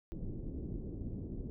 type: low-pass noise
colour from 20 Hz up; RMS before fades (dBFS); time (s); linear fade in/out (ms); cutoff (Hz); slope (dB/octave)
pink; -41; 0.12-1.5; 0; 360; 24
effects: none